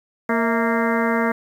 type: harmonic tone with a mistuned harmonic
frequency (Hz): 231.3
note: A#3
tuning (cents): -13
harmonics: 1 / 2 / 3 / 4 / 5 / 6 / 7 / 8 / 9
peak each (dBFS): -21 / -24 / -26 / -27 / -28 / -29 / -29 / -30 / -31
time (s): 0.29-1.32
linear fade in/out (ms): 5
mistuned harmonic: 3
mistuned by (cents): -89
effects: 8-bit